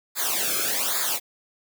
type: noise with flanger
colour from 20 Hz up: white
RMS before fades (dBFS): -25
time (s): 0.15-1.2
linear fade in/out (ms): 50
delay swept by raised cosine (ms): 0.34 to 1.08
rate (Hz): 1.2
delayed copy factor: -0.9
effects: none